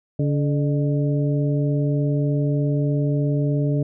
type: harmonic tone with a mistuned harmonic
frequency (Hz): 143.3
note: D3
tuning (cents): -42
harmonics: 1 / 2 / 3 / 4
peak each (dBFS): -19 / -25 / -29 / -31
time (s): 0.19-3.83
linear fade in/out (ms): 5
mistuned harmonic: 4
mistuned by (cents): +83
effects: none